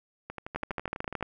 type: two click trains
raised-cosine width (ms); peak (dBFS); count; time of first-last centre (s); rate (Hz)
0.5; -16 / -22; 10 / 12; 0.56-1.227 / 0.3-1.209; 13.5 / 12.1
effects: none